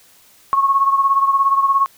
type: beating tone pair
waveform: sine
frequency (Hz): 1095 / 1112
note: C#6 / C#6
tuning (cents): -22 / +5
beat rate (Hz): 17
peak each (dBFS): -13 / -19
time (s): 0.53-1.86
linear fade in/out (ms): 0
effects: white hiss -50 dBFS RMS until 1.97 s